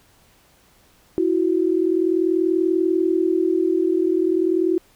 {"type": "tone pair together", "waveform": "sine", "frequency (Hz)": [329.6, 370], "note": ["E4", "F#4"], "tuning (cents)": [0, 0], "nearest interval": "major second", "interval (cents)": 200, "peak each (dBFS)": -19, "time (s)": [1.18, 4.78], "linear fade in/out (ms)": 0, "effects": ["pink hiss -56 dBFS RMS until 4.95 s"]}